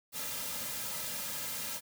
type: noise with comb filter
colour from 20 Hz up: white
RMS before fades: -38 dBFS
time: 0.12-1.81 s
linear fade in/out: 50 ms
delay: 2.7 ms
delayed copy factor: -0.75
effects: none